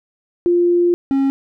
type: tone pair in turn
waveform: sine / triangle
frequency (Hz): 349.2 / 272.3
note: F4 / C#4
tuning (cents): 0 / -31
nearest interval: major third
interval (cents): 431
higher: first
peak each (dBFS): -11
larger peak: neither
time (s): 0.46-0.94 / 1.11-1.3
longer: first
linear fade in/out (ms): 0
effects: none